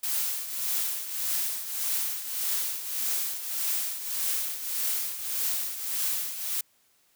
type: noise with tremolo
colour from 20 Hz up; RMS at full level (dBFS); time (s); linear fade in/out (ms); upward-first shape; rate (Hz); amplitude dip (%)
blue; -27; 0.03-6.61; 5; triangle; 1.7; 70
effects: white hiss -66 dBFS RMS until 7.15 s